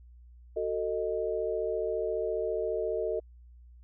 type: chord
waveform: sine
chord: D# diminished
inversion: first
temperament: just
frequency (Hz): 373.4 / 448 / 622.3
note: F#4 / A4 / D#5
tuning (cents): +16 / +31 / 0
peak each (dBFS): -35 / -31 / -33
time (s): 0.56-3.2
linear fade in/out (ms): 10
effects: added 60 Hz sine -50 dBFS peak until 3.83 s